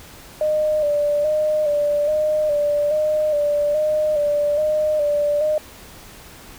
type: tone with vibrato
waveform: sine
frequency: 599 Hz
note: D5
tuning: 34 cents sharp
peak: -16 dBFS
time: 0.41-5.58 s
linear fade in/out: 2 ms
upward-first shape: square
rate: 1.2 Hz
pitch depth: 37 cents each way
effects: pink hiss -42 dBFS RMS until 6.58 s